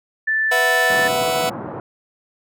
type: tone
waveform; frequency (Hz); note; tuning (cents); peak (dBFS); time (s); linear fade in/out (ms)
sine; 1760; A6; 0; -16; 0.27-1.08; 10
type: chord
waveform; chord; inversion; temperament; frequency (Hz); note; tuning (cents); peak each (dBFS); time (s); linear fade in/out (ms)
sawtooth; B suspended fourth; none; just; 493.9 / 658.5 / 740.8; B4 / E5 / F#5; 0 / -2 / +2; -18; 0.51-1.5; 10
type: band-pass noise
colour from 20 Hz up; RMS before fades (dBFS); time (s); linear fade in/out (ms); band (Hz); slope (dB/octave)
pink; -30; 0.9-1.8; 2; 120 to 1200; 24
effects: none